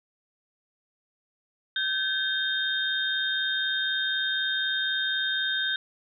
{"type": "tone cluster", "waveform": "sine", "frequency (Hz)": [1544, 1688, 3206, 3670], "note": ["G6", "G#6", "G7", "A#7"], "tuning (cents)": [-27, 28, 38, -28], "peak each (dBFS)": [-28, -37, -36, -28], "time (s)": [1.76, 5.76], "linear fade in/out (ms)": 2, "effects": []}